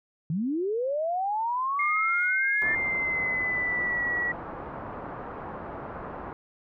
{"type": "linear sweep", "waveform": "sine", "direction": "up", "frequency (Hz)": [146.83, 1791], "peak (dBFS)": -25, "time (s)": [0.3, 2.75], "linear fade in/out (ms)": 2}
{"type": "tone with pitch glide", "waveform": "sine", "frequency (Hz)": [2133, 1933.5], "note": ["C7", "B6"], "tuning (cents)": [33, -37], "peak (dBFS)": -25, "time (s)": [1.79, 4.32], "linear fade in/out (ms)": 5, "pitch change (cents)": -170, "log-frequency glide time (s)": [2.58, 4.05]}
{"type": "low-pass noise", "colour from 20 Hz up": "white", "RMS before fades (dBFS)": -38, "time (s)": [2.62, 6.33], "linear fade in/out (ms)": 0, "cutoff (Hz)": 1200, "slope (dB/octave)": 24}
{"effects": []}